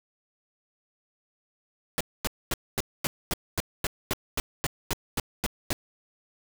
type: noise bursts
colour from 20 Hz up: pink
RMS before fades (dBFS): -27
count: 15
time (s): 1.98-5.73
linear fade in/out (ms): 0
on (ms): 26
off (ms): 240
effects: none